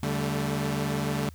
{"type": "chord", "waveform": "sawtooth", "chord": "D suspended fourth", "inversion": "none", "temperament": "equal with one note detuned", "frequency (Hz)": [144.31, 196, 220], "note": ["D3", "G3", "A3"], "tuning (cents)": [-30, 0, 0], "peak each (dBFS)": [-25, -29, -28], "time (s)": [0.03, 1.29], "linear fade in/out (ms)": 0, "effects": ["added 79 Hz sine -44 dBFS peak until 1.34 s", "white hiss -59 dBFS RMS until 1.34 s"]}